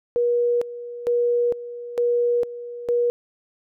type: tone with tremolo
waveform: sine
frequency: 480 Hz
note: B4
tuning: 49 cents flat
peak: -17 dBFS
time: 0.16-3.1 s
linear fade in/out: 0 ms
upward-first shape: square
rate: 1.1 Hz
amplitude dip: 80%
effects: none